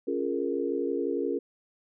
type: chord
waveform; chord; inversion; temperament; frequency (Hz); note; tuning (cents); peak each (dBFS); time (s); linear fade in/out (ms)
sine; Bb minor seventh; first; equal; 277.2 / 349.2 / 415.3 / 466.2; Db4 / F4 / Ab4 / Bb4; 0 / 0 / 0 / 0; -32; 0.07-1.39; 10
effects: none